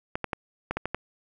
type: clicks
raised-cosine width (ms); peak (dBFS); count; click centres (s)
0.5; -13; 7; 0.155 / 0.243 / 0.332 / 0.71 / 0.77 / 0.856 / 0.946
effects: none